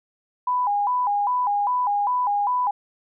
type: tone with vibrato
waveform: sine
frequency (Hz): 901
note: A5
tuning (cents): +41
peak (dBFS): -19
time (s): 0.47-2.71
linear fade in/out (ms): 5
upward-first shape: square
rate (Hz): 2.5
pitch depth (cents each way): 170
effects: none